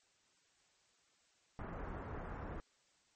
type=low-pass noise; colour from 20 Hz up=pink; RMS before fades=-45 dBFS; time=1.59-2.6 s; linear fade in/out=0 ms; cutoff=1600 Hz; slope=24 dB/octave; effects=white hiss -73 dBFS RMS until 3.15 s + MP3 32 kbps

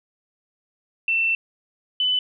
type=tone pair in turn; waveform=sine; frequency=2683 / 3005 Hz; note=E7 / F#7; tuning=+30 / +26 cents; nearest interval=major second; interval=196 cents; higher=second; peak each=-18 dBFS; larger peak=neither; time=1.08-1.35 / 2-2.19 s; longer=first; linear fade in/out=2 ms; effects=none

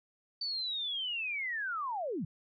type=linear sweep; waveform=sine; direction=down; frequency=4583 to 129.2 Hz; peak=-33 dBFS; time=0.41-2.25 s; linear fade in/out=5 ms; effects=none

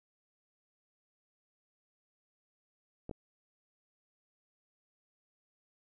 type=clicks; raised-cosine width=2 ms; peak=-28 dBFS; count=2; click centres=3.094 / 3.112 s; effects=none

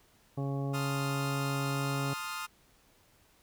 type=harmonic tone; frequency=138.59 Hz; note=C#3; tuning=in tune; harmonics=1 / 2 / 3 / 4 / 5 / 6 / 8; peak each=-32 / -38 / -42 / -44 / -46 / -48 / -50 dBFS; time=0.37-2.14 s; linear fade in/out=10 ms
type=chord; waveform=sawtooth; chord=F dominant seventh; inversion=first; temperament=equal; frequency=880 / 1046.5 / 1244.5 / 1396.9 Hz; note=A5 / C6 / Eb6 / F6; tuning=0 / 0 / 0 / 0 cents; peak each=-42 / -40 / -36 / -37 dBFS; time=0.73-2.47 s; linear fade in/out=20 ms
effects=pink hiss -65 dBFS RMS until 3.42 s

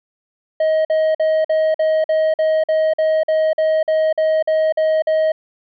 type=tone bursts; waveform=triangle; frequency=630 Hz; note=D#5; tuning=21 cents sharp; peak=-11 dBFS; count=16; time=0.6-5.32 s; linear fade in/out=5 ms; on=250 ms; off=48 ms; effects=resampled to 11025 Hz

